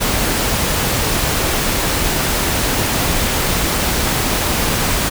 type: noise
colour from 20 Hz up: pink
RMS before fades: -17 dBFS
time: 0-5.1 s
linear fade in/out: 20 ms
effects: none